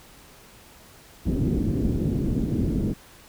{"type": "low-pass noise", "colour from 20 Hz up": "white", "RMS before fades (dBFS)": -24, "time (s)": [1.25, 2.94], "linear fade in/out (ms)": 20, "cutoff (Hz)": 300, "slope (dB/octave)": 24, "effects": ["pink hiss -50 dBFS RMS until 3.28 s"]}